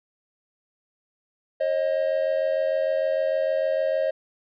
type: tone pair together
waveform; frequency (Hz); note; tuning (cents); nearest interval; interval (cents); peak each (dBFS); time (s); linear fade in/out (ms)
triangle; 539 / 625.6; C#5 / D#5; -49 / +9; minor third; 258; -22; 1.6-4.11; 10
effects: resampled to 11025 Hz